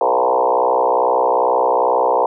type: tone with frequency modulation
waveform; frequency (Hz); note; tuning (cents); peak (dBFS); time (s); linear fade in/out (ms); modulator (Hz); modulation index
sine; 705; F5; +16; -12; 0.01-2.26; 2; 62.4; 4.5
effects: none